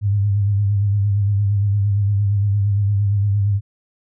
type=tone with vibrato; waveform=sine; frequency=101.2 Hz; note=G#2; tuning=44 cents flat; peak=-14 dBFS; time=0.01-3.61 s; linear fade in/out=50 ms; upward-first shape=sine; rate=8.7 Hz; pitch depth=50 cents each way; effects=none